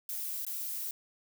violet noise with dropouts, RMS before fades -37 dBFS, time 0.09-0.91 s, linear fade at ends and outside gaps 2 ms, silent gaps 0.451-0.466 s, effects none

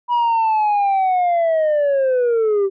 sine linear sweep, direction down, 974 to 382.7 Hz, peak -11 dBFS, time 0.08-2.7 s, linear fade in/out 50 ms, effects tanh soft clip ceiling -13 dBFS

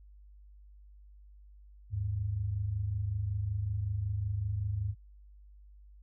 sine tone pair together, 77.78 / 103.13 Hz, D#2 / G#2, 0 / -12 cents, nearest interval perfect fourth, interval 488 cents, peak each -37 / -31 dBFS, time 1.9-4.95 s, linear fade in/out 50 ms, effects added 50 Hz sine -52 dBFS peak until 6.02 s

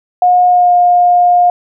sine tone with pitch glide, 720 to 710.1 Hz, F#5 to F5, -47 to +29 cents, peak -5 dBFS, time 0.22-1.5 s, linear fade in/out 2 ms, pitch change -24 cents, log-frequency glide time 0.47-0.73 s, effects none

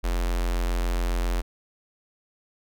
square tone with notch filter, 43.66 Hz, F1, in tune, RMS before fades -25 dBFS, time 0.03-1.42 s, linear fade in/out 20 ms, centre 120 Hz, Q 0.57, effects none

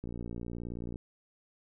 click train, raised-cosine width 3 ms, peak -27 dBFS, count 55, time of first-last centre 0.04-0.958 s, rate 58.8 Hz, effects none

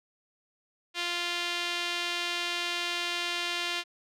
sawtooth tone with band-pass filter, 348.4 Hz, F4, 4 cents flat, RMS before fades -32 dBFS, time 0.94-3.84 s, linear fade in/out 50 ms, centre 3200 Hz, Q 1.6, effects none

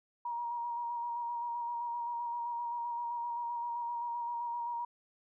sine tone with vibrato, 948 Hz, A#5, 29 cents sharp, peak -34 dBFS, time 0.25-4.85 s, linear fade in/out 5 ms, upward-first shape square, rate 7.7 Hz, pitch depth 18 cents each way, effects none

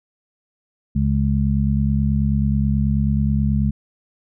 harmonic tone, 69.3 Hz, C#2, in tune, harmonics 1 / 2 / 3, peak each -20 / -20 / -20 dBFS, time 0.95-3.71 s, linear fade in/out 10 ms, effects none

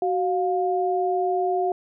sine tone pair together, 373.4 / 707.5 Hz, F#4 / F5, +16 / +22 cents, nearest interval major seventh, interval 1106 cents, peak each -23 dBFS, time 0.02-1.72 s, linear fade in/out 2 ms, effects none

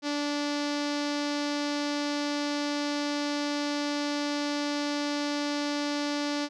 sawtooth tone with low-pass filter, 291.1 Hz, D4, 15 cents flat, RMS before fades -30 dBFS, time 0.02-6.49 s, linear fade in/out 50 ms, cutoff 5100 Hz, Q 2.6, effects none

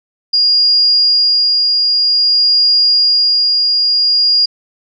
sine tone with tremolo, 4842 Hz, D#8, 48 cents flat, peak -7 dBFS, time 0.33-4.46 s, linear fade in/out 10 ms, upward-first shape sine, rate 0.52 Hz, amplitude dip 25%, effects none

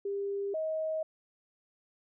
sine tone pair in turn, 399.3 / 632.1 Hz, G4 / D#5, +32 / +27 cents, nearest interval minor sixth, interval 795 cents, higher second, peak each -31 / -30 dBFS, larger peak second, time 0.05-0.54 / 0.54-1.03 s, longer neither, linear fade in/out 5 ms, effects none

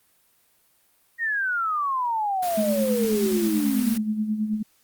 sine exponential sweep, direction down, 1895 to 220 Hz, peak -22 dBFS, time 1.18-4 s, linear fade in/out 50 ms
white noise, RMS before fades -34 dBFS, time 2.42-3.98 s, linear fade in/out 10 ms
sine tone with tremolo, 214.4 Hz, A3, 45 cents flat, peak -20 dBFS, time 2.57-4.63 s, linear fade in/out 10 ms, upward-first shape sine, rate 9.3 Hz, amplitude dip 60%
effects white hiss -63 dBFS RMS until 4.83 s + Opus 32 kbps

